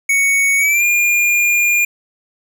square tone with pitch glide, 2226 to 2413 Hz, C#7 to D7, +7 to +46 cents, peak -12 dBFS, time 0.09-1.85 s, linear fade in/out 5 ms, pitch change +139 cents, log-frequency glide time 0.58-0.84 s, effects 9-bit

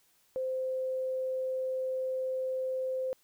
sine tone, 519 Hz, C5, 14 cents flat, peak -30 dBFS, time 0.36-3.13 s, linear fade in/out 0 ms, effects white hiss -68 dBFS RMS until 3.23 s

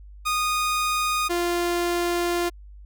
sawtooth tone pair in turn, 1235 / 347.9 Hz, D#6 / F4, -13 / -7 cents, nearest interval octave + minor seventh, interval 2194 cents, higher first, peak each -18 dBFS, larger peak neither, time 0.25-1.29 / 1.29-2.5 s, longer second, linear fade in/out 20 ms, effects added 50 Hz sine -41 dBFS peak until 2.85 s

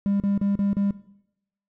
triangle tone bursts, 200 Hz, G3, 35 cents sharp, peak -17 dBFS, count 5, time 0.06-0.908 s, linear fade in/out 0 ms, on 140 ms, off 37 ms, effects noise-tail reverb RT60 0.8 s tail -19 dB re dry + tanh soft clip ceiling -13 dBFS

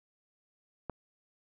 click, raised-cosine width 1 ms, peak -22 dBFS, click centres 0.897 s, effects none

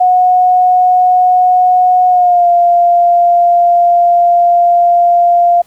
sine tone with pitch glide, 730 to 696.6 Hz, F#5 to F5, -24 to -5 cents, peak -5 dBFS, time 0-5.62 s, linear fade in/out 10 ms, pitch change -81 cents, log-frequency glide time 2.08-2.48 s, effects pink hiss -49 dBFS RMS until 5.66 s

